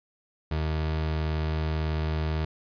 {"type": "tone", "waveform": "30% pulse", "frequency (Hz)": 78.2, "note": "D#2", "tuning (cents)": 9, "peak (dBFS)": -23, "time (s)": [0.51, 2.45], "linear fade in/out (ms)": 5, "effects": ["resampled to 11025 Hz"]}